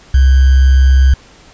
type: tone with sample-and-hold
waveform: sine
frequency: 66.1 Hz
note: C2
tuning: 18 cents sharp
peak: -4 dBFS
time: 0.14-1.14 s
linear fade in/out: 5 ms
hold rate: 1575 Hz
effects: pink hiss -42 dBFS RMS until 1.53 s + resampled to 16000 Hz